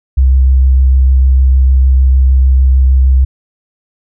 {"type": "tone with vibrato", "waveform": "sine", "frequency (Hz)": 65.4, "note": "C2", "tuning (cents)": 0, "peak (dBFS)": -4, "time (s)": [0.17, 3.25], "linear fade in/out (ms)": 10, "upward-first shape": "sine", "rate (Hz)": 6.6, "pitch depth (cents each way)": 14, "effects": []}